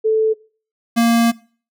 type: tone pair in turn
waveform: sine / square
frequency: 438.7 / 232.4 Hz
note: A4 / A#3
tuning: -5 / -5 cents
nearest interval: major seventh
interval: 1100 cents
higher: first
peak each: -12 dBFS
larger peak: neither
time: 0.04-0.34 / 0.96-1.32 s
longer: second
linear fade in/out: 20 ms
effects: noise-tail reverb RT60 0.4 s tail -21 dB re dry